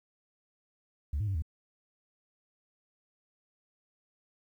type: tone with pitch steps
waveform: sine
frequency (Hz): 72.1 / 105.6 / 97.5 / 78.6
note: D2 / G#2 / G2 / D#2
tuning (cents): -31 / +29 / -9 / +18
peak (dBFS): -27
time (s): 1.13-1.422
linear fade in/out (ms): 5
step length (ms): 73
effects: tanh soft clip ceiling -26 dBFS + 11-bit